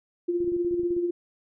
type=tone with tremolo; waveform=sine; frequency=348.6 Hz; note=F4; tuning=3 cents flat; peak=-21 dBFS; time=0.28-1.11 s; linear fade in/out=10 ms; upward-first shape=sine; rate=16 Hz; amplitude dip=50%
type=clicks; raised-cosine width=3 ms; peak=-31 dBFS; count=12; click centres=0.405 / 0.445 / 0.477 / 0.52 / 0.565 / 0.648 / 0.711 / 0.742 / 0.796 / 0.833 / 0.907 / 0.966 s
effects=none